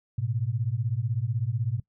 sine beating tone pair, 108 / 124 Hz, A2 / B2, -32 / +7 cents, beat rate 16 Hz, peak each -28 dBFS, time 0.18-1.8 s, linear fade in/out 5 ms, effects noise-tail reverb RT60 0.1 s tail -22 dB re dry

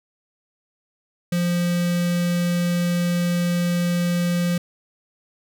square tone with notch filter, 174.61 Hz, F3, in tune, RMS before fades -21 dBFS, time 1.32-4.58 s, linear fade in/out 5 ms, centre 910 Hz, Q 1.3, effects none

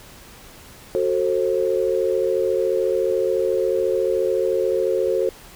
sine chord, F# diminished, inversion none, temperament just, 370 / 444 / 532.8 Hz, F#4 / A4 / C5, 0 / +16 / +31 cents, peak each -22 dBFS, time 0.95-5.29 s, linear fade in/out 0 ms, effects pink hiss -44 dBFS RMS until 5.55 s

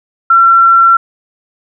sine tone, 1357 Hz, E6, 50 cents sharp, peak -3 dBFS, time 0.3-0.97 s, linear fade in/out 5 ms, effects none

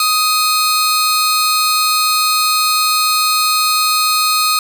sawtooth tone pair together, 1253 / 4240 Hz, D#6 / C8, +12 / +22 cents, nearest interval octave + major sixth, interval 2110 cents, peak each -10 / -13 dBFS, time 0-4.59 s, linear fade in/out 2 ms, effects none

